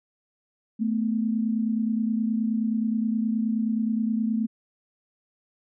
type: tone pair together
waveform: sine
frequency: 220 / 249.5 Hz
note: A3 / B3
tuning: 0 / +18 cents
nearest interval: major second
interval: 218 cents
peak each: -23 / -29 dBFS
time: 0.79-4.47 s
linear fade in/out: 20 ms
effects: none